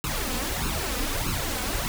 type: noise with flanger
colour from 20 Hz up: pink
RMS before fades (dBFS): -28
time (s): 0.04-1.88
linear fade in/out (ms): 0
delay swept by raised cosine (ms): 0.74 to 4.04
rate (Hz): 1.6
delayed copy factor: +0.8
effects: none